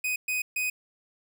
45% pulse tone bursts at uneven times, 2500 Hz, D#7, 8 cents sharp, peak -26 dBFS, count 3, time 0.04-0.16 / 0.28-0.42 / 0.56-0.7 s, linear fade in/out 5 ms, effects none

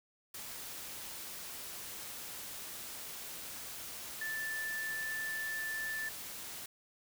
sine tone in noise, 1760 Hz, A6, in tune, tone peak -36 dBFS, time 4.21-6.09 s, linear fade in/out 5 ms, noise white, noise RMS -45 dBFS, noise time 0.34-6.66 s, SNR +6 dB, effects none

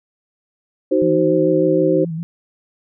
sine chord, C diminished, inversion first, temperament equal with one note detuned, 311.1 / 377.1 / 523.3 Hz, Eb4 / Gb4 / C5, 0 / +33 / 0 cents, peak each -17 dBFS, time 0.91-2.05 s, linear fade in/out 10 ms
sine tone with vibrato, 164.81 Hz, E3, in tune, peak -22 dBFS, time 1.02-2.23 s, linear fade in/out 0 ms, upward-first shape square, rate 6.9 Hz, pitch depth 45 cents each way
effects none

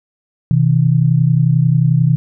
sine tone pair together, 128.2 / 159.45 Hz, C3 / D#3, -35 / +43 cents, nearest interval major third, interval 378 cents, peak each -12 dBFS, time 0.51-2.16 s, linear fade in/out 0 ms, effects none

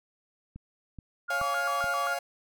click train, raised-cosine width 5 ms, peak -30 dBFS, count 4, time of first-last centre 0.56-1.842 s, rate 2.34 Hz
sine tone with vibrato, 1270 Hz, D#6, 35 cents sharp, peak -28 dBFS, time 1.28-2.15 s, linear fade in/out 20 ms, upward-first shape square, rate 3.8 Hz, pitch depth 180 cents each way
40% pulse chord, Db major, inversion none, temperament equal, 554.4 / 698.5 / 830.6 Hz, Db5 / F5 / Ab5, 0 / 0 / 0 cents, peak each -35 / -32 / -38 dBFS, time 1.3-2.19 s, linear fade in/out 5 ms
effects none

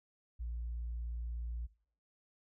sine tone, 58.3 Hz, A#1, 1 cent sharp, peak -36 dBFS, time 0.39-1.67 s, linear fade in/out 20 ms, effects noise-tail reverb RT60 0.5 s tail -20 dB re dry + tanh soft clip ceiling -34 dBFS

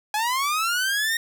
sawtooth linear sweep, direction up, 828 to 1864.7 Hz, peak -18 dBFS, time 0.14-1.17 s, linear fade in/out 2 ms, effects none

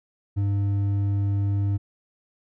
sine tone with hard clipping, 100.1 Hz, G2, 37 cents sharp, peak -22 dBFS, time 0.36-1.78 s, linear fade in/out 20 ms, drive 5 dB, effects none

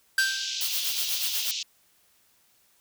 pink band-pass noise, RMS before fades -32 dBFS, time 0.18-1.63 s, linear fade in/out 5 ms, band 2800 to 6400 Hz, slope 48 dB/octave
square tone with exponential decay, 1568 Hz, G6, in tune, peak -19 dBFS, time 0.18-0.64 s, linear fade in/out 2 ms, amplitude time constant 99 ms
blue noise with tremolo, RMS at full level -28 dBFS, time 0.61-1.51 s, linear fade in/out 0 ms, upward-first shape sine, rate 8.2 Hz, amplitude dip 65%
effects white hiss -64 dBFS RMS until 2.8 s

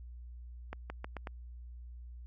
accelerating click train, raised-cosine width 0.5 ms, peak -25 dBFS, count 5, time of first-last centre 0.73-1.272 s, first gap 170 ms, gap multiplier 0.85, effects added 60 Hz sine -45 dBFS peak until 2.26 s

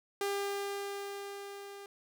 sawtooth tone with level ramp, 400.2 Hz, G4, 36 cents sharp, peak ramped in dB -27 to -42 dBFS, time 0.21-1.86 s, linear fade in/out 2 ms, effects none

